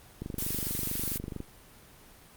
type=click train; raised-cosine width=3 ms; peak=-23 dBFS; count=30; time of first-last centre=0.22-1.404 s; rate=24.5 Hz
type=noise; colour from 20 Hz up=blue; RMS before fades=-33 dBFS; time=0.38-1.18 s; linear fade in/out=5 ms
effects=pink hiss -54 dBFS RMS until 2.36 s + Opus 24 kbps